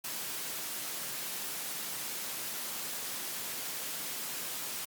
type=high-pass noise; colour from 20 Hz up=white; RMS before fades=-38 dBFS; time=0.04-4.85 s; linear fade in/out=5 ms; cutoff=120 Hz; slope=48 dB/octave; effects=Opus 48 kbps